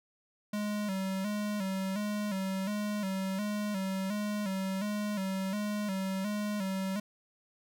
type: tone with vibrato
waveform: square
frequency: 199.7 Hz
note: G3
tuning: 32 cents sharp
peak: -32 dBFS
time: 0.53-7 s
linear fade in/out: 5 ms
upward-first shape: square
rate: 1.4 Hz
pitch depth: 76 cents each way
effects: none